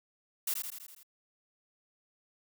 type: noise with echo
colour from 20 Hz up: blue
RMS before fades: -32 dBFS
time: 0.47-0.54 s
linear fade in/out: 5 ms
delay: 82 ms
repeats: 6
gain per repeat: -4 dB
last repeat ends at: 1.032 s
effects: none